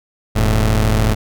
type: tone pair together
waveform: sawtooth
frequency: 40.88 / 109 Hz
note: E1 / A2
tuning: -14 / -16 cents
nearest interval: octave + perfect fourth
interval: 1698 cents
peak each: -11 dBFS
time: 0.35-1.15 s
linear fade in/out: 20 ms
effects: none